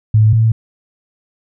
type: tone pair in turn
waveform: sine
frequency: 108.4 / 111.96 Hz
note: A2 / A2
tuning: -25 / +31 cents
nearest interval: minor second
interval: 56 cents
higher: second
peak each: -6 / -8 dBFS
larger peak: first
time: 0.14-0.33 / 0.33-0.52 s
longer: neither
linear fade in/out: 5 ms
effects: none